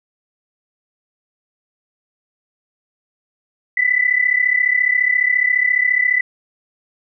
sine tone pair together, 1975.5 / 2010 Hz, B6 / B6, 0 / +30 cents, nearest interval unison, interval 30 cents, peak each -16 dBFS, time 3.77-6.21 s, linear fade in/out 5 ms, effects none

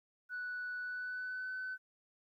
sine tone with pitch glide, 1480 to 1513.7 Hz, F#6 to F#6, 0 to +39 cents, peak -37 dBFS, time 0.29-1.78 s, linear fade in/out 50 ms, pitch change +39 cents, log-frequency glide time 0.8-1.52 s, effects tanh soft clip ceiling -35 dBFS + 13-bit

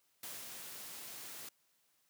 white noise with ADSR envelope, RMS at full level -45 dBFS, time 0.23-1.49 s, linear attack 4 ms, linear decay 220 ms, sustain -3 dB, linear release 5 ms, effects white hiss -75 dBFS RMS until 2.09 s + high-pass 100 Hz 12 dB/octave

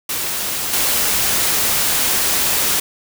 white noise with level steps, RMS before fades -22 / -17 dBFS, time 0.09-2.8 s, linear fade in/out 5 ms, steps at 0.73 s, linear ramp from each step 5 ms, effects none

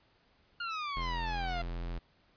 sawtooth exponential sweep, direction down, 1428 to 682 Hz, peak -31 dBFS, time 0.6-1.62 s, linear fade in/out 5 ms
square tone, 42.81 Hz, F1, 34 cents flat, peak -36 dBFS, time 0.96-1.99 s, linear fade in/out 10 ms
effects pink hiss -68 dBFS RMS until 2.36 s + resampled to 11025 Hz

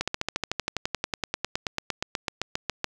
slowing click train, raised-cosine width 0.2 ms, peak -9 dBFS, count 29, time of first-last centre 0.01-2.843 s, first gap 66 ms, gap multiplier 1.03, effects none

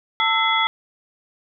sine tone cluster, 893 / 1320 / 2050 / 3373 Hz, A5 / E6 / C7 / G#7, +25 / +2 / -36 / +26 cents, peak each -22 dBFS, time 0.2-0.67 s, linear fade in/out 0 ms, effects none

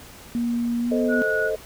sine tone with pitch glide, 236.8 to 246.7 Hz, A#3 to B3, +27 to -2 cents, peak -21 dBFS, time 0.35-1.22 s, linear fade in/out 0 ms, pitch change +71 cents, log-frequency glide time 0.81-0.98 s
sine chord, A diminished, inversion none, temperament equal, 440 / 523.3 / 622.3 Hz, A4 / C5 / Eb5, 0 / 0 / 0 cents, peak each -25 / -29 / -26 dBFS, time 0.91-1.56 s, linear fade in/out 10 ms
sine tone, 1461 Hz, F#6, 22 cents flat, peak -23 dBFS, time 1.08-1.51 s, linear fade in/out 50 ms
effects pink hiss -44 dBFS RMS until 1.65 s

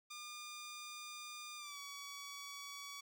10% pulse tone with pitch glide, 1207 to 1132.7 Hz, D6 to C#6, +47 to +37 cents, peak -39 dBFS, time 0.1-3.01 s, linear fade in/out 10 ms, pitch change -110 cents, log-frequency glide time 1.57-1.79 s, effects 13-bit

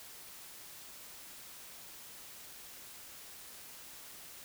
silence, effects white hiss -51 dBFS RMS until 4.44 s

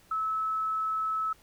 sine tone, 1300 Hz, E6, 24 cents flat, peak -27 dBFS, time 0.11-1.33 s, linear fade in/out 5 ms, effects pink hiss -60 dBFS RMS until 1.42 s

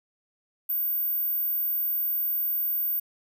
sine tone, 14440 Hz, A9, 44 cents sharp, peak -24 dBFS, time 0.69-3 s, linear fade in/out 10 ms, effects none

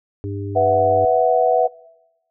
harmonic tone, 100 Hz, G2, 35 cents sharp, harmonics 1 / 3 / 4, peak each -25 / -30 / -31 dBFS, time 0.24-1.05 s, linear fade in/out 0 ms
sine chord, B suspended fourth, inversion none, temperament just, 493.9 / 658.5 / 740.8 Hz, B4 / E5 / F#5, 0 / -2 / +2 cents, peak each -17 dBFS, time 0.55-1.68 s, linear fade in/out 20 ms
effects noise-tail reverb RT60 1.0 s tail -23 dB re dry

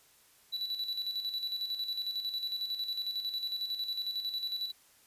triangle tone with tremolo, 3951 Hz, B7, in tune, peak -30 dBFS, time 0.52-4.72 s, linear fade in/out 20 ms, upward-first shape square, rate 11 Hz, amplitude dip 55%, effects white hiss -63 dBFS RMS until 5.06 s + resampled to 32000 Hz

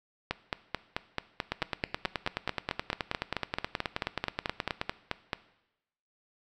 two click trains, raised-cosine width 0.3 ms, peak -13 / -13 dBFS, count 32 / 24, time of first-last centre 1.52-4.814 / 0.31-5.332 s, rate 9.41 / 4.58 Hz, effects noise-tail reverb RT60 0.9 s tail -17 dB re dry

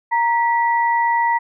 sine tone pair together, 932.3 / 1955.6 Hz, A#5 / B6, 0 / -18 cents, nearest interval octave + minor second, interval 1282 cents, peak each -15 / -22 dBFS, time 0.11-1.39 s, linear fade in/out 20 ms, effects none

